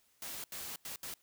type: noise bursts at uneven times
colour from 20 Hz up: white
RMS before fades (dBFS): -43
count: 4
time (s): 0.22-0.44 / 0.52-0.76 / 0.85-0.96 / 1.03-1.14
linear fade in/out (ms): 2
effects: white hiss -71 dBFS RMS until 1.22 s